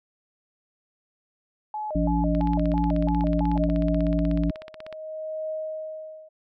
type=tone with vibrato; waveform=sine; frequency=725 Hz; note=F#5; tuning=35 cents flat; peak=-28 dBFS; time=1.74-3.69 s; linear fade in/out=2 ms; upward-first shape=square; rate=3 Hz; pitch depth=280 cents each way
type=harmonic tone; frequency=57.2 Hz; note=A#1; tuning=32 cents flat; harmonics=1 / 3 / 5; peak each=-25 / -25 / -25 dBFS; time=1.95-4.51 s; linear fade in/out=5 ms
type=click train; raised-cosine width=0.3 ms; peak=-24 dBFS; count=43; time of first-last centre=2.35-4.927 s; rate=16.3 Hz
type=tone with tremolo; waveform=sine; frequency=627 Hz; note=D#5; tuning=13 cents sharp; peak=-27 dBFS; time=3.55-6.29 s; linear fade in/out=10 ms; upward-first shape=triangle; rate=0.64 Hz; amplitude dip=90%
effects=none